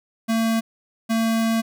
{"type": "tone pair in turn", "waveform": "square", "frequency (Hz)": [225.8, 225.8], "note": ["A3", "A3"], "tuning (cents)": [45, 45], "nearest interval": "unison", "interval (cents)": 0, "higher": "neither", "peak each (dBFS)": -19, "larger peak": "neither", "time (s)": [[0.28, 0.61], [1.09, 1.62]], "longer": "second", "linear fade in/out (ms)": 20, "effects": []}